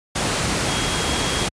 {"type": "tone in noise", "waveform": "sine", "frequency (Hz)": 3279, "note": "G#7", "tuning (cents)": -23, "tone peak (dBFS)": -29, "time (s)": [0.68, 1.46], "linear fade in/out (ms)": 10, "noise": "pink", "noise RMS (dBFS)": -21, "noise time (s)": [0.15, 1.49], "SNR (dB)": -11, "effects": ["high-pass 60 Hz 12 dB/octave", "resampled to 22050 Hz"]}